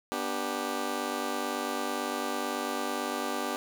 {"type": "chord", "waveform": "15% pulse", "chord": "G major", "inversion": "first", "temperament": "just", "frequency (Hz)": [245, 294, 392], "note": ["B3", "D4", "G4"], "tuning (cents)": [-14, 2, 0], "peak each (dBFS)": -29, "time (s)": [0.12, 3.56], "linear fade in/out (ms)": 0, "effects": []}